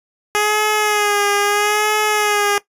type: tone with vibrato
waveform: 10% pulse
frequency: 416.2 Hz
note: G#4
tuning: 4 cents sharp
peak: -6 dBFS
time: 0.35-2.58 s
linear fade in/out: 0 ms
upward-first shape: sine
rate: 0.77 Hz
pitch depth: 41 cents each way
effects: noise-tail reverb RT60 0.1 s tail -17 dB re dry + resampled to 32000 Hz